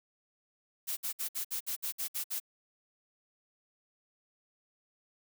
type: noise bursts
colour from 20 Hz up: blue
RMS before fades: -35 dBFS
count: 10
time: 0.87-2.401 s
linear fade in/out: 20 ms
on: 100 ms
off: 59 ms
effects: none